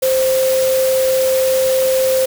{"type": "tone in noise", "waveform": "sine", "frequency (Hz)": 523.3, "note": "C5", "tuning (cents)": 0, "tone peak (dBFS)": -12, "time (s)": [0.02, 2.26], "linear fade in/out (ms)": 10, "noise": "white", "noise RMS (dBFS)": -24, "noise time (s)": [0.02, 2.26], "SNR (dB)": 9, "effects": []}